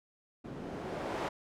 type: noise with low-pass filter sweep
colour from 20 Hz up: blue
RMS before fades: -39 dBFS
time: 0.44-1.29 s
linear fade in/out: 10 ms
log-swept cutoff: 260 to 720 Hz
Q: 0.91
effects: none

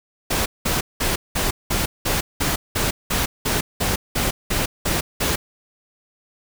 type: noise bursts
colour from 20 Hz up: pink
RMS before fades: -21 dBFS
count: 15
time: 0.3-5.36 s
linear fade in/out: 10 ms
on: 160 ms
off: 190 ms
effects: none

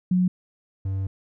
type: tone pair in turn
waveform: sine / triangle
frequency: 181.9 / 96.36 Hz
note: F#3 / G2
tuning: -29 / -29 cents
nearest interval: major seventh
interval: 1100 cents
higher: first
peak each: -17 / -22 dBFS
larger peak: first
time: 0.11-0.28 / 0.85-1.07 s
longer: second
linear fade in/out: 5 ms
effects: none

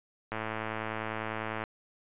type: click train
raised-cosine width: 0.5 ms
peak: -19 dBFS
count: 146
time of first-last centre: 0.32-1.638 s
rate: 110 Hz
effects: resampled to 8000 Hz

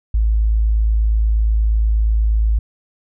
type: tone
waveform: sine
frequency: 54.2 Hz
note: A1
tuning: 25 cents flat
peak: -12 dBFS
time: 0.14-2.59 s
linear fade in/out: 5 ms
effects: none

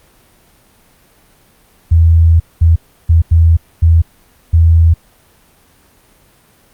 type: tone bursts at uneven times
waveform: sine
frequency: 82.41 Hz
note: E2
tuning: in tune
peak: -4 dBFS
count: 6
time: 1.91-2.4 / 2.61-2.76 / 3.09-3.22 / 3.31-3.57 / 3.82-4.02 / 4.53-4.94 s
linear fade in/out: 10 ms
effects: pink hiss -49 dBFS RMS until 6.73 s + Opus 32 kbps

